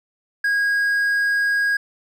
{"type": "tone", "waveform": "triangle", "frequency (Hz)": 1640, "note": "G#6", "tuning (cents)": -22, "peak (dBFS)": -15, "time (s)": [0.44, 1.77], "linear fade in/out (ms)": 5, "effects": []}